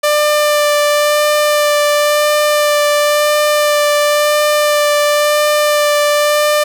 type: tone with vibrato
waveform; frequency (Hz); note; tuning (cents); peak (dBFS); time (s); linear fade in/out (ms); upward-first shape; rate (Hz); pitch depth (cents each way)
sawtooth; 593; D5; +17; -6; 0.03-6.64; 10; sine; 0.96; 12
effects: none